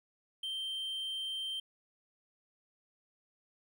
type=tone; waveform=triangle; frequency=3136 Hz; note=G7; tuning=in tune; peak=-34 dBFS; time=0.43-1.6 s; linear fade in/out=5 ms; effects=none